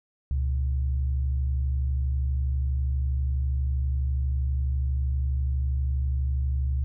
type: tone pair together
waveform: sine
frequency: 69.3 / 121.6 Hz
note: C#2 / B2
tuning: 0 / -26 cents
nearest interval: minor seventh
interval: 974 cents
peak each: -23 / -33 dBFS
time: 0.31-6.84 s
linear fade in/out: 0 ms
effects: none